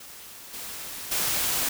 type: noise with level steps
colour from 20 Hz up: white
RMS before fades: -44 / -37 / -26 dBFS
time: 0-1.69 s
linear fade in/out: 5 ms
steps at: 0.53 / 1.11 s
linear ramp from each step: 10 ms
effects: none